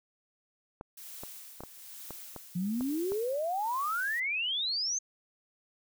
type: clicks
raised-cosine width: 1 ms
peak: -27 dBFS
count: 8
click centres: 0.811 / 1.235 / 1.606 / 1.636 / 2.107 / 2.363 / 2.809 / 3.12 s
type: noise with tremolo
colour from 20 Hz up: blue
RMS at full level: -45 dBFS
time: 0.97-4.2 s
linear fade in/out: 5 ms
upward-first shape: sine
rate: 1.1 Hz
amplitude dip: 55%
type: exponential sweep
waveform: sine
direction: up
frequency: 170.5 to 6450 Hz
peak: -29 dBFS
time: 2.55-4.99 s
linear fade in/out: 10 ms
effects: none